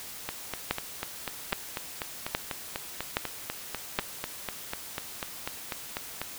two click trains, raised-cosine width 0.3 ms, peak -15 / -9 dBFS, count 25 / 5, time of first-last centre 0.29-6.216 / 0.71-3.989 s, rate 4.05 / 1.22 Hz, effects white hiss -42 dBFS RMS until 6.38 s

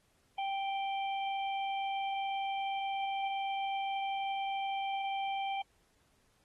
harmonic tone, 784 Hz, G5, in tune, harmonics 1 / 3 / 4, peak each -33 / -43 / -45 dBFS, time 0.38-5.62 s, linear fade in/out 5 ms, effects pink hiss -72 dBFS RMS until 6.44 s + AAC 32 kbps

